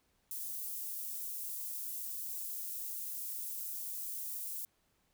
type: high-pass noise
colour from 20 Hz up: white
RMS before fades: -41 dBFS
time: 0.31-4.65 s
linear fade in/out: 0 ms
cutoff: 11000 Hz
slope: 12 dB/octave
effects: pink hiss -75 dBFS RMS until 5.13 s